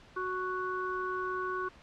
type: harmonic tone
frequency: 370 Hz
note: F#4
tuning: in tune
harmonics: 1 / 3 / 4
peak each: -36 / -35 / -38 dBFS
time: 0.16-1.69 s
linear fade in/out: 10 ms
effects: pink hiss -56 dBFS RMS until 1.82 s + low-pass 4000 Hz 12 dB/octave